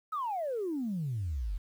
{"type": "exponential sweep", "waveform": "sine", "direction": "down", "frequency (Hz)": [1315, 42.04], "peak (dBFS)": -30, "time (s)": [0.12, 1.58], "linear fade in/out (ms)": 10, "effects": ["tanh soft clip ceiling -27 dBFS", "10-bit"]}